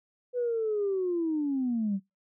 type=linear sweep; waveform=sine; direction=down; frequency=498.9 to 187.3 Hz; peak=-25 dBFS; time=0.33-2 s; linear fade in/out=50 ms; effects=noise-tail reverb RT60 0.2 s tail -24 dB re dry + tanh soft clip ceiling -21 dBFS